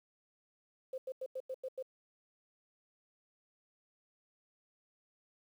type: tone bursts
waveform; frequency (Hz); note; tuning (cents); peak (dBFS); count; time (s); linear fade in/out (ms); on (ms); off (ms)
sine; 521; C5; -7; -37; 7; 0.93-1.826; 5; 50; 91
effects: 11-bit